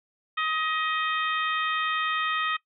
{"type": "harmonic tone with a mistuned harmonic", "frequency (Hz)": 630, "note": "D#5", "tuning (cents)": 21, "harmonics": [2, 3, 4, 5, 6], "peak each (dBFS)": [-27, -31, -33, -35, -37], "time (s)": [0.37, 2.57], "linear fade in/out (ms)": 10, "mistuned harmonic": 6, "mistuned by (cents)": -61, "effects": ["noise-tail reverb RT60 0.1 s tail -20 dB re dry"]}